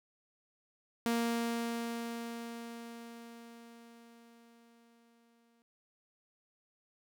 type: tone with exponential decay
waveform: sawtooth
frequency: 233.1 Hz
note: A#3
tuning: in tune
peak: -25 dBFS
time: 1.06-5.62 s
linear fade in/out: 0 ms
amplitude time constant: 990 ms
effects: none